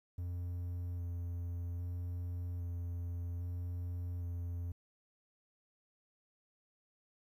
triangle tone with vibrato, 87.31 Hz, F2, in tune, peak -35 dBFS, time 0.18-4.72 s, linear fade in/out 5 ms, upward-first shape square, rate 0.62 Hz, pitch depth 13 cents each way, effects 12-bit

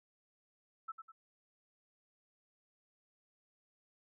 sine tone with echo, 1318.5 Hz, E6, in tune, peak -39 dBFS, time 0.88-0.92 s, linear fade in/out 10 ms, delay 100 ms, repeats 2, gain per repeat -7 dB, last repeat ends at 1.12 s, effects none

